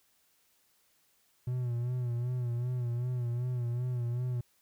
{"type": "tone with vibrato", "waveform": "triangle", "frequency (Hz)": 122.3, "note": "B2", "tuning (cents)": -16, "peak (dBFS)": -28, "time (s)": [1.47, 4.41], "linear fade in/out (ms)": 5, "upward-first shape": "sine", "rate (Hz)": 2.6, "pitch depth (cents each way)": 56, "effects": ["white hiss -70 dBFS RMS until 4.61 s"]}